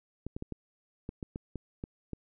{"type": "clicks", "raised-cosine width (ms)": 3, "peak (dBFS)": -24, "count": 10, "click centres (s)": [0.266, 0.365, 0.424, 0.523, 1.091, 1.228, 1.359, 1.557, 1.839, 2.133], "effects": []}